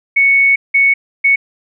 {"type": "tone bursts at uneven times", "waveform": "sine", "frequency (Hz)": 2217, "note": "C#7", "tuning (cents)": 0, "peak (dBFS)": -7, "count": 3, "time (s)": [[0.16, 0.56], [0.74, 0.94], [1.24, 1.36]], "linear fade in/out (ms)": 10, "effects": []}